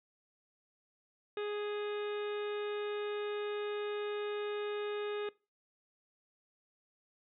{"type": "harmonic tone with a mistuned harmonic", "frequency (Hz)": 415.4, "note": "G#4", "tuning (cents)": 0, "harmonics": [1, 2, 3, 4, 5, 6, 7, 8, 9], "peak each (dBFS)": [-35, -50, -47, -49, -55, -52, -56, -61, -53], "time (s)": [1.37, 5.29], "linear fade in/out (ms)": 2, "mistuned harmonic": 9, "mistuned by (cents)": -30, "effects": ["noise-tail reverb RT60 0.3 s tail -22 dB re dry"]}